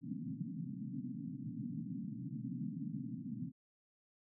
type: band-pass noise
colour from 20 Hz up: white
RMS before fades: -43 dBFS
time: 0.01-3.52 s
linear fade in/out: 50 ms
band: 120 to 280 Hz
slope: 96 dB/octave
effects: none